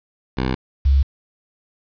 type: tone pair in turn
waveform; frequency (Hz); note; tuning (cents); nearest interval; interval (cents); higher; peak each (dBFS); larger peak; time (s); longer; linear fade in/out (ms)
10% pulse / sine; 64.4 / 68.42; C2 / C#2; -27 / -22; minor second; 105; second; -11; neither; 0.37-0.55 / 0.85-1.03; neither; 10
effects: resampled to 11025 Hz + 7-bit